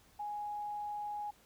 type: tone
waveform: sine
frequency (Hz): 830.6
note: G#5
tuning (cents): 0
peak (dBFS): -37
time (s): 0.19-1.31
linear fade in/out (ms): 10
effects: pink hiss -65 dBFS RMS until 1.45 s